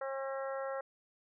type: harmonic tone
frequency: 270 Hz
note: C#4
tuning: 45 cents flat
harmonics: 2 / 3 / 4 / 5 / 6 / 7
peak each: -37 / -45 / -47 / -45 / -51 / -51 dBFS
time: 0.01-0.81 s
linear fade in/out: 5 ms
effects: none